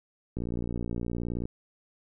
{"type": "click train", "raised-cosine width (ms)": 3, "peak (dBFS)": -20, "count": 65, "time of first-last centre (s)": [0.37, 1.455], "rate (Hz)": 59, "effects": []}